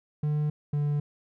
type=tone pair in turn; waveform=triangle; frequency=149.8 / 146.38 Hz; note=D3 / D3; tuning=+35 / -5 cents; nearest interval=unison; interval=40 cents; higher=first; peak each=-22 dBFS; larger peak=neither; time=0.23-0.5 / 0.73-1 s; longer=neither; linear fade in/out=5 ms; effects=none